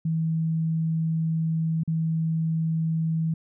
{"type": "tone with dropouts", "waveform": "sine", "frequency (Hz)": 161.6, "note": "E3", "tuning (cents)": -34, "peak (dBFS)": -22, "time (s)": [0.05, 3.34], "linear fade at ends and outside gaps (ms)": 5, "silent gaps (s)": [1.835, 1.876], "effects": []}